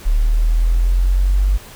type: linear sweep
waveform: sine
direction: up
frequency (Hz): 36.71 to 49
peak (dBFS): -11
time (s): 0.05-1.58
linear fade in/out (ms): 20
effects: pink hiss -39 dBFS RMS until 1.75 s